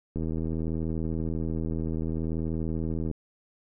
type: click train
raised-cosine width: 3 ms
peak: -19 dBFS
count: 239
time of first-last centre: 0.16-3.113 s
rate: 80.6 Hz
effects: none